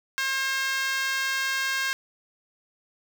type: tone with high-pass filter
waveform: 5% pulse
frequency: 535 Hz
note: C5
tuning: 38 cents sharp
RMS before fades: -27 dBFS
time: 0.18-1.93 s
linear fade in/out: 0 ms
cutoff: 1400 Hz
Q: 6.4
effects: none